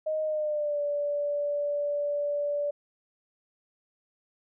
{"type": "tone with pitch glide", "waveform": "sine", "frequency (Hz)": [622.3, 580.6], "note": ["D#5", "D5"], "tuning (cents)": [0, -20], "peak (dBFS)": -26, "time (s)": [0.06, 2.71], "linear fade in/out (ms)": 10, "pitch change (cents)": -120, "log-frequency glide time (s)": [0.23, 0.81], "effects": []}